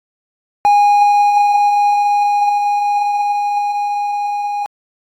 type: tone with level ramp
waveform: triangle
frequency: 821 Hz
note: G#5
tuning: 20 cents flat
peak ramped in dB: -5 to -15 dBFS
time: 0.65-4.66 s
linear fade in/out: 0 ms
effects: AAC 48 kbps

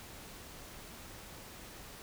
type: silence
effects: pink hiss -50 dBFS RMS until 2.02 s

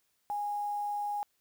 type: tone with quantisation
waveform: sine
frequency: 824 Hz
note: G#5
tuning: 14 cents flat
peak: -31 dBFS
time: 0.3-1.23 s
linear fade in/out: 0 ms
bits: 9
effects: white hiss -75 dBFS RMS until 1.4 s

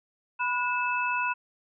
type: tone cluster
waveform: sine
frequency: 988 / 1453 / 2616 Hz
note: B5 / F#6 / E7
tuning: 0 / -32 / -14 cents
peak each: -28 / -31 / -30 dBFS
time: 0.39-1.34 s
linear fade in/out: 20 ms
effects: none

